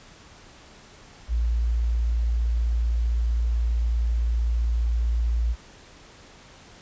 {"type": "tone", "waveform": "sine", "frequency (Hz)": 57.7, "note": "A#1", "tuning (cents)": -17, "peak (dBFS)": -20, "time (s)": [1.28, 5.56], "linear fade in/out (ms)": 50, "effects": ["pink hiss -49 dBFS RMS until 6.81 s", "resampled to 16000 Hz"]}